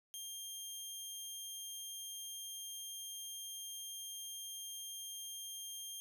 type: tone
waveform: 15% pulse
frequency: 3199 Hz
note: G7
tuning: 34 cents sharp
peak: -37 dBFS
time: 0.14-6 s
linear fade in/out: 0 ms
effects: none